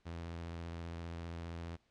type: tone with vibrato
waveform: sawtooth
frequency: 84.2 Hz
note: E2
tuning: 37 cents sharp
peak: -38 dBFS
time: 0.05-1.77 s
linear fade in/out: 20 ms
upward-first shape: sine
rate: 15 Hz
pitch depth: 27 cents each way
effects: pink hiss -75 dBFS RMS until 1.9 s + low-pass 5000 Hz 12 dB/octave